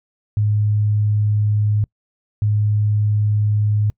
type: tone pair in turn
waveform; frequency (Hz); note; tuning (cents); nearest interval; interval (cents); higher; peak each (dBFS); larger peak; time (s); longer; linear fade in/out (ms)
sine; 105.1 / 105.1; G#2 / G#2; +21 / +21; unison; 0; neither; -14; neither; 0.37-1.84 / 2.42-3.9; second; 0
effects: noise-tail reverb RT60 0.1 s tail -26 dB re dry